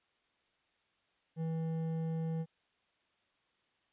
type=tone with hard clipping; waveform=sine; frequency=162.3 Hz; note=E3; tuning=27 cents flat; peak=-35 dBFS; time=1.36-2.46 s; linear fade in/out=50 ms; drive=8 dB; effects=white hiss -75 dBFS RMS until 3.92 s + resampled to 8000 Hz